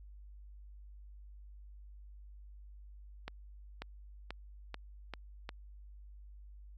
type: accelerating click train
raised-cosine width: 0.3 ms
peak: -25 dBFS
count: 6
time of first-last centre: 3.28-5.491 s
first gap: 540 ms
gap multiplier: 0.9
effects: added 50 Hz sine -50 dBFS peak until 6.77 s